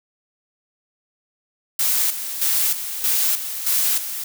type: noise with tremolo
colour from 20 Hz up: blue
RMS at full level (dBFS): -19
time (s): 1.79-4.24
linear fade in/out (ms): 5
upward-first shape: square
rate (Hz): 1.6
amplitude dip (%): 65
effects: none